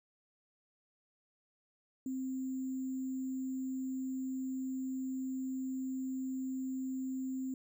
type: tone with sample-and-hold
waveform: sine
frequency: 261.6 Hz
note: C4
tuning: in tune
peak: -35 dBFS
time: 2.06-7.54 s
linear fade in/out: 2 ms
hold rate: 7350 Hz
effects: none